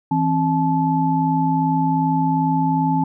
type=tone cluster; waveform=sine; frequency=163.4 / 266 / 866 Hz; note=E3 / C4 / A5; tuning=-15 / +29 / -28 cents; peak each=-20 dBFS; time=0.11-3.04 s; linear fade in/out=5 ms; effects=none